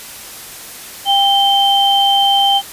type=tone pair together; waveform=sine; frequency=795 / 3116 Hz; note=G5 / G7; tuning=+24 / -11 cents; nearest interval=2 octaves; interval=2365 cents; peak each=-12 dBFS; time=1.05-2.62 s; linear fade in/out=50 ms; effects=white hiss -32 dBFS RMS until 2.72 s + resampled to 32000 Hz